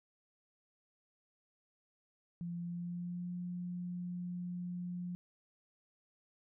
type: tone with pitch glide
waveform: sine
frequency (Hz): 172.3 to 177.45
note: F3 to F3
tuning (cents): -23 to +28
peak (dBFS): -38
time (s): 2.41-5.15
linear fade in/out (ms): 0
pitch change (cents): +51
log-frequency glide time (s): 2.58-3.32
effects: none